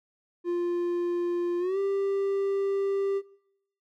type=tone with pitch glide; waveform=triangle; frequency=349.2 to 394.2 Hz; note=F4 to G4; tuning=0 to +10 cents; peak=-23 dBFS; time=0.44-3.22 s; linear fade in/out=50 ms; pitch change=+210 cents; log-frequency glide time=1.59-1.78 s; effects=noise-tail reverb RT60 0.7 s tail -19 dB re dry